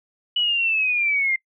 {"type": "linear sweep", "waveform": "sine", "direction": "down", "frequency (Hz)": [2960, 2087], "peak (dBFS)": -18, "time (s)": [0.36, 1.36], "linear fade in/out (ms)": 5, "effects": ["noise-tail reverb RT60 0.1 s tail -24 dB re dry"]}